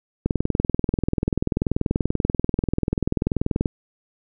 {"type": "click train", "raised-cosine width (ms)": 3, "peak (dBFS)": -7, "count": 71, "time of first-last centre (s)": [0.26, 3.658], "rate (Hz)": 20.6, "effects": []}